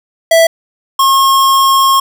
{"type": "tone pair in turn", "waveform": "square", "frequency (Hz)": [659, 1080.5], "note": ["E5", "C#6"], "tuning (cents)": [-1, -45], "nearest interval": "major sixth", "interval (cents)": 856, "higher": "second", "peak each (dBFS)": [-5, -7], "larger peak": "first", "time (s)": [[0.31, 0.47], [0.99, 2]], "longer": "second", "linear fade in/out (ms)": 5, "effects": []}